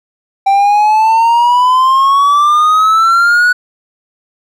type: exponential sweep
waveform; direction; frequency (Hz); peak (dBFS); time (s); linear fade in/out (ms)
triangle; up; 780 to 1480; -4; 0.46-3.53; 10
effects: none